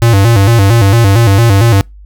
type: tone with vibrato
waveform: square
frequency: 107.1 Hz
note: A2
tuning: 46 cents flat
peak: -5 dBFS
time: 0.02-1.81 s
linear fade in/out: 0 ms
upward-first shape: square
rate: 4.4 Hz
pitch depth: 150 cents each way
effects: noise-tail reverb RT60 0.2 s tail -26 dB re dry + added 50 Hz sine -31 dBFS peak until 2.05 s